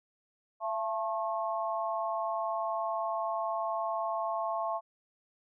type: tone cluster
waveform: sine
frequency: 674 / 875 / 1084 Hz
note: E5 / A5 / C#6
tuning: +38 / -10 / -39 cents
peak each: -33 / -36 / -35 dBFS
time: 0.6-4.81 s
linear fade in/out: 50 ms
effects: none